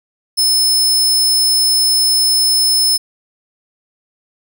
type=tone; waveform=sawtooth; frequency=5230 Hz; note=E8; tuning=15 cents flat; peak=-8 dBFS; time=0.37-2.98 s; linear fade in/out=20 ms; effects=none